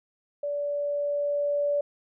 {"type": "tone with level ramp", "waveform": "sine", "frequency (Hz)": 578, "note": "D5", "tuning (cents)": -28, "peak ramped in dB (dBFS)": [-27, -22], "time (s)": [0.43, 1.81], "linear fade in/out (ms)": 5, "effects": []}